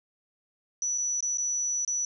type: tone with dropouts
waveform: sine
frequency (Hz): 5920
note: F#8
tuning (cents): 0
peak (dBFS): -26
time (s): 0.82-2.05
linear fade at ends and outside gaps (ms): 1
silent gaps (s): 0.978-0.982 / 1.206-1.226 / 1.373-1.382 / 1.849-1.877
effects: none